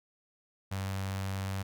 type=tone with notch filter; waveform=sawtooth; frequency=96.6 Hz; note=G2; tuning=25 cents flat; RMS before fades=-35 dBFS; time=0.71-1.63 s; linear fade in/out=10 ms; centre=340 Hz; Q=0.95; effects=none